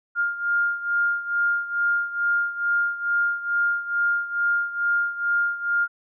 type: beating tone pair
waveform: sine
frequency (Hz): 1406 / 1408.3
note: F6 / F6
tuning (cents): +11 / +14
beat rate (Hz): 2.3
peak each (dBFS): -22 / -26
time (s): 0.15-5.88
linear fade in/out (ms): 50
effects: none